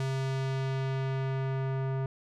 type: tone with low-pass filter sweep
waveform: square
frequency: 133.6 Hz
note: C3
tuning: 36 cents sharp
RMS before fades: -31 dBFS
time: 0-2.06 s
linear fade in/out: 2 ms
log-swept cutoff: 7700 to 1300 Hz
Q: 0.73
effects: none